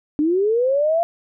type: linear sweep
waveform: sine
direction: up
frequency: 289.1 to 690 Hz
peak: -15 dBFS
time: 0.19-1.03 s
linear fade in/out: 0 ms
effects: none

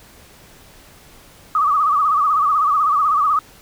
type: tone with vibrato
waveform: sine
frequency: 1199 Hz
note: D6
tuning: 36 cents sharp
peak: -13 dBFS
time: 1.55-3.39 s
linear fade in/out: 2 ms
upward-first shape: sine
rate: 16 Hz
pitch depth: 110 cents each way
effects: pink hiss -46 dBFS RMS until 3.61 s

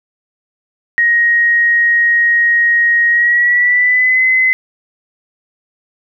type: tone with pitch glide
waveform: sine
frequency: 1880 to 2038 Hz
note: A#6 to C7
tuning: +14 to -46 cents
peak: -8 dBFS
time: 0.98-4.53 s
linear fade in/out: 0 ms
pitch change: +140 cents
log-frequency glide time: 3.09-4.23 s
effects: none

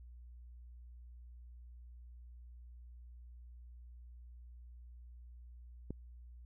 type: click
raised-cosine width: 3 ms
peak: -28 dBFS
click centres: 5.906 s
effects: added 60 Hz sine -51 dBFS peak until 6.45 s

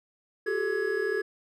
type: tone cluster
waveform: triangle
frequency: 361.4 / 394.6 / 435.3 / 1678 Hz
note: F#4 / G4 / A4 / G#6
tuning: -41 / +11 / -19 / +17 cents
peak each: -34 / -28 / -28 / -31 dBFS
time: 0.46-1.22 s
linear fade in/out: 10 ms
effects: none

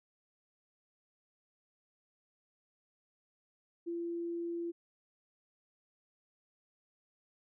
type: tone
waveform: sine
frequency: 340.6 Hz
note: F4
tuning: 43 cents flat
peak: -35 dBFS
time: 3.86-4.72 s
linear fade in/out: 20 ms
effects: none

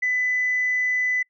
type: tone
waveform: sine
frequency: 2000 Hz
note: B6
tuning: 21 cents sharp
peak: -19 dBFS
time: 0.02-1.23 s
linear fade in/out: 10 ms
effects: noise-tail reverb RT60 0.1 s tail -25 dB re dry + tanh soft clip ceiling -15 dBFS

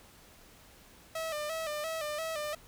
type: tone with vibrato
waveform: sawtooth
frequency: 622.3 Hz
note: D#5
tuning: in tune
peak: -30 dBFS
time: 1.15-2.55 s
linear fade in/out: 5 ms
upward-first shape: square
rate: 2.9 Hz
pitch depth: 67 cents each way
effects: pink hiss -57 dBFS RMS until 2.67 s

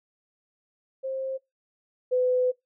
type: tone pair in turn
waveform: sine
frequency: 530 / 503.6 Hz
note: C5 / B4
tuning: +22 / +34 cents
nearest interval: minor second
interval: 88 cents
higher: first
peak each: -28 / -20 dBFS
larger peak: second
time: 1.03-1.38 / 2.11-2.52 s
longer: second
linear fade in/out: 20 ms
effects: noise-tail reverb RT60 0.2 s tail -24 dB re dry

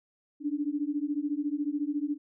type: beating tone pair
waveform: sine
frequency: 285.5 / 299.5 Hz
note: D4 / D4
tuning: -49 / +34 cents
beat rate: 14 Hz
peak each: -31 dBFS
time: 0.4-2.18 s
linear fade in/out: 50 ms
effects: none

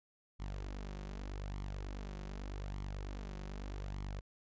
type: tone with flanger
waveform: sawtooth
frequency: 49.1 Hz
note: G1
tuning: 4 cents sharp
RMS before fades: -43 dBFS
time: 0.39-4.21 s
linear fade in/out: 20 ms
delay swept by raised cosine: 0.92 to 5.52 ms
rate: 0.83 Hz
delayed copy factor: +0.55
effects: resampled to 16000 Hz

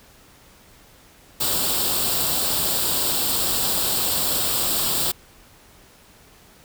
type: noise with comb filter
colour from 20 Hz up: white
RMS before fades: -22 dBFS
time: 1.4-5.12 s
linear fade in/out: 10 ms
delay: 0.24 ms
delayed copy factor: +0.65
effects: pink hiss -51 dBFS RMS until 6.64 s

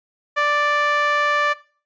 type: tone with band-pass filter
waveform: sawtooth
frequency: 587.3 Hz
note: D5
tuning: in tune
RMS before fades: -19 dBFS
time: 0.36-1.54 s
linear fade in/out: 20 ms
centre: 1500 Hz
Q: 2.2
effects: noise-tail reverb RT60 0.4 s tail -18 dB re dry + resampled to 16000 Hz

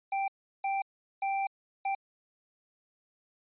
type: tone bursts at uneven times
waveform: square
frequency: 784 Hz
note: G5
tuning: in tune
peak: -29 dBFS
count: 4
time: 0.12-0.28 / 0.64-0.82 / 1.22-1.47 / 1.85-1.95 s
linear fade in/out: 5 ms
effects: resampled to 8000 Hz

